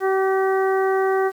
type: harmonic tone with a mistuned harmonic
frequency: 382.9 Hz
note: G4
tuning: 41 cents flat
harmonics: 1 / 2 / 3 / 4 / 5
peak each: -18 / -24 / -28 / -30 / -32 dBFS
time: 0-1.32 s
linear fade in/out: 50 ms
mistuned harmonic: 3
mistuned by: +16 cents
effects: 8-bit